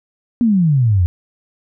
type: exponential sweep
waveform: sine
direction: down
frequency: 246.9 to 83.3 Hz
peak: -10 dBFS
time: 0.41-1.06 s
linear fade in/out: 0 ms
effects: none